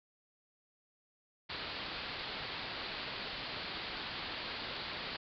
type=low-pass noise; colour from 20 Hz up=white; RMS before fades=-42 dBFS; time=1.49-5.17 s; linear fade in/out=10 ms; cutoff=4700 Hz; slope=96 dB/octave; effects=none